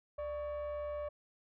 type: tone with frequency modulation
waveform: sine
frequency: 591 Hz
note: D5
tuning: 11 cents sharp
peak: -34 dBFS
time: 0.18-1.09 s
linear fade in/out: 10 ms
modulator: 526 Hz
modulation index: 0.48
effects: tanh soft clip ceiling -36 dBFS